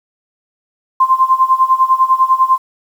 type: tone with tremolo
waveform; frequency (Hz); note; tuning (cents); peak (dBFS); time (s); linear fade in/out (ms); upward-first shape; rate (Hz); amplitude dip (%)
sine; 1046.5; C6; 0; -5; 1-2.58; 5; sine; 10; 85
effects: 7-bit